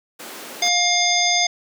pink high-pass noise, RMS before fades -36 dBFS, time 0.19-0.69 s, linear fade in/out 10 ms, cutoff 250 Hz, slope 24 dB/octave
harmonic tone, 708 Hz, F5, 23 cents sharp, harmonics 1 / 3 / 5 / 7 / 9, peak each -22 / -22 / -22 / -22 / -22 dBFS, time 0.62-1.47 s, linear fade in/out 5 ms
effects none

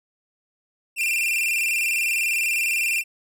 45% pulse tone with vibrato, 2541 Hz, D#7, 36 cents sharp, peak -20 dBFS, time 0.96-3.04 s, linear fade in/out 50 ms, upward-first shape square, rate 20 Hz, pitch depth 100 cents each way, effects none

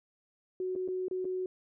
sine tone with dropouts, 370 Hz, F#4, in tune, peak -31 dBFS, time 0.6-1.46 s, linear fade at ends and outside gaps 2 ms, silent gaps 0.753-0.76 / 0.878-0.885 / 1.083-1.111 / 1.246-1.252 s, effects none

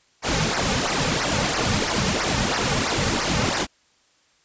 pink noise with flanger, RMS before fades -22 dBFS, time 0.22-3.67 s, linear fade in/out 50 ms, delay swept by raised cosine 0.27 to 3.07 ms, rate 3 Hz, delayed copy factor -0.75, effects white hiss -61 dBFS RMS until 4.44 s + resampled to 16000 Hz

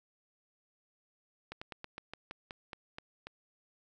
slowing click train, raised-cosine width 0.3 ms, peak -26 dBFS, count 11, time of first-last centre 1.52-3.27 s, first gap 95 ms, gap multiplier 1.13, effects none

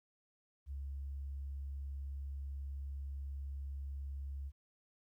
sine tone, 69.3 Hz, C#2, in tune, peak -39 dBFS, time 0.66-4.52 s, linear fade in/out 50 ms, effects tanh soft clip ceiling -35 dBFS + 13-bit

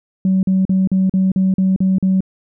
sine tone bursts, 189.1 Hz, F#3, 38 cents sharp, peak -10 dBFS, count 9, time 0.25-2.206 s, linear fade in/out 2 ms, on 180 ms, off 42 ms, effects tanh soft clip ceiling -8 dBFS

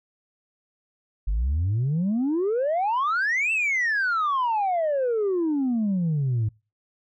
sine exponential two-way sweep, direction up then down, 46.16 to 2703 to 104 Hz, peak -19 dBFS, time 1.27-6.49 s, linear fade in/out 10 ms, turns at 3.52 s, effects noise-tail reverb RT60 0.3 s tail -26 dB re dry + tanh soft clip ceiling -19 dBFS

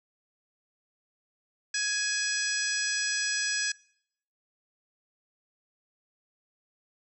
harmonic tone with a mistuned harmonic, 836 Hz, G#5, 11 cents sharp, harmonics 2 / 3 / 4 / 5 / 6 / 7 / 8 / 9, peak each -31 / -37 / -42 / -42 / -33 / -36 / -43 / -35 dBFS, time 1.74-3.72 s, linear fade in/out 5 ms, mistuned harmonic 9, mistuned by +60 cents, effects noise-tail reverb RT60 0.7 s tail -24 dB re dry

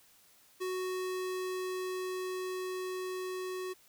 square tone with level ramp, 370 Hz, F#4, in tune, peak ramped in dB -34 to -37 dBFS, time 0.6-3.74 s, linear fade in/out 20 ms, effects white hiss -63 dBFS RMS until 3.88 s

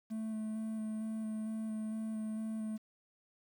triangle tone with vibrato, 218.7 Hz, A3, 10 cents flat, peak -34 dBFS, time 0.1-2.78 s, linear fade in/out 20 ms, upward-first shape square, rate 2.2 Hz, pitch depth 11 cents each way, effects 10-bit

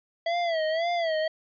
square tone with vibrato, 660 Hz, E5, 2 cents sharp, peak -25 dBFS, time 0.26-1.28 s, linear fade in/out 5 ms, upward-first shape sine, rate 1.9 Hz, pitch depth 100 cents each way, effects resampled to 11025 Hz

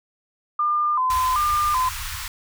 sine tone with vibrato, 1108.7 Hz, C#6, in tune, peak -18 dBFS, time 0.59-1.89 s, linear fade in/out 5 ms, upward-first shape square, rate 1.3 Hz, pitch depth 140 cents each way
pink band-stop noise, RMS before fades -31 dBFS, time 1.1-2.28 s, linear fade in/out 2 ms, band 100 to 980 Hz, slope 48 dB/octave
effects none

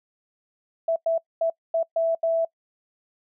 sine tone bursts at uneven times, 659.3 Hz, E5, in tune, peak -19 dBFS, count 6, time 0.88-0.96 / 1.06-1.18 / 1.41-1.5 / 1.74-1.83 / 1.96-2.15 / 2.23-2.45 s, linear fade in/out 5 ms, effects noise-tail reverb RT60 0.1 s tail -24 dB re dry

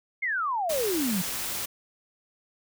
sine exponential sweep, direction down, 2190 to 171.3 Hz, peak -25 dBFS, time 0.22-1.22 s, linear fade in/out 10 ms
white noise, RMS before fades -32 dBFS, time 0.69-1.66 s, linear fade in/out 10 ms
effects none

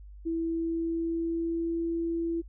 sine tone with pitch glide, 329.6 to 334.2 Hz, E4 to E4, 0 to +24 cents, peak -27 dBFS, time 0.25-2.42 s, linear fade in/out 20 ms, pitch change +24 cents, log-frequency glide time 0.4-1.84 s, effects noise-tail reverb RT60 0.1 s tail -26 dB re dry + added 50 Hz sine -44 dBFS peak until 2.48 s

